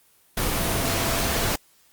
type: tone in noise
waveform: sine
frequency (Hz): 672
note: E5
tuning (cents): +33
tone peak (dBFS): -33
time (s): 0.6-1.5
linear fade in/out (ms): 5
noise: pink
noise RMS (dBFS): -24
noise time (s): 0.37-1.56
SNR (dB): -12
effects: white hiss -59 dBFS RMS until 1.92 s + Opus 24 kbps